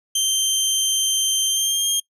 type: tone with pitch glide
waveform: 20% pulse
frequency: 3136 to 3215 Hz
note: G7 to G7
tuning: 0 to +43 cents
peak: -12 dBFS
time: 0.15-2 s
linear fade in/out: 5 ms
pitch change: +43 cents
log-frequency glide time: 1.44-1.89 s
effects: noise-tail reverb RT60 0.1 s tail -22 dB re dry